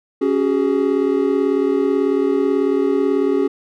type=chord; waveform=triangle; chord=C# suspended fourth; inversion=none; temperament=equal with one note detuned; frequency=277.2 / 377.1 / 415.3 Hz; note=C#4 / F#4 / G#4; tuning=0 / +33 / 0 cents; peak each=-17 dBFS; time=0.21-3.48 s; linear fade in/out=10 ms; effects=none